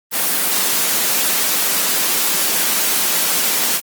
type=high-pass noise; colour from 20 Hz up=white; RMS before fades=-17 dBFS; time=0.11-3.81 s; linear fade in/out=50 ms; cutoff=160 Hz; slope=48 dB/octave; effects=Opus 24 kbps